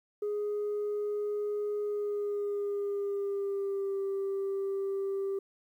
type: tone with pitch glide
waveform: sine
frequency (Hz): 415.3 to 392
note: G#4 to G4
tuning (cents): 0 to 0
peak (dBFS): -28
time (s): 0.22-5.39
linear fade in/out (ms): 5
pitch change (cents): -100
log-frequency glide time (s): 1.82-4
effects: tanh soft clip ceiling -28 dBFS + 11-bit